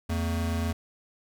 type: tone pair together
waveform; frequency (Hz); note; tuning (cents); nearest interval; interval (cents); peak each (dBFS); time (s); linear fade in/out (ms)
square; 84.5 / 225.6; E2 / A3; +43 / +44; octave + perfect fourth; 1701; -28 / -33; 0.09-0.73; 10
effects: none